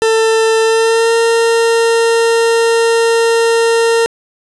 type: tone with pitch glide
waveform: 40% pulse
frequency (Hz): 446.5 to 459.6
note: A4 to A#4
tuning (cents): +25 to -25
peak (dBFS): -8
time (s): 0.02-4.06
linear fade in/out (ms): 0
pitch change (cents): +50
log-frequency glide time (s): 0.62-1.14
effects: resampled to 24000 Hz + 7-bit